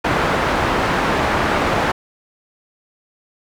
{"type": "low-pass noise", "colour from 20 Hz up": "white", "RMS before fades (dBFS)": -18, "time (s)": [0.04, 1.92], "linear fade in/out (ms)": 10, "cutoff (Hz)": 1300, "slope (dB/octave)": 12, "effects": []}